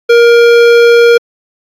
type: tone with hard clipping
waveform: sine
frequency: 470.8 Hz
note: A#4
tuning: 17 cents sharp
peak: -4 dBFS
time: 0.09-1.18 s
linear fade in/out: 10 ms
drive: 15 dB
effects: AAC 64 kbps